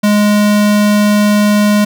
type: tone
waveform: square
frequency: 207.9 Hz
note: G#3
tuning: 2 cents sharp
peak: -8 dBFS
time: 0.03-1.85 s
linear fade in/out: 10 ms
effects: none